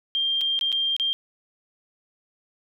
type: tone with dropouts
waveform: sine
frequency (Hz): 3188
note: G7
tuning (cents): +28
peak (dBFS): -21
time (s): 0.15-1.13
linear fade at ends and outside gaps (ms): 0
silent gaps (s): 0.41-0.414 / 0.591-0.611 / 0.719-0.726 / 0.965-0.998
effects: none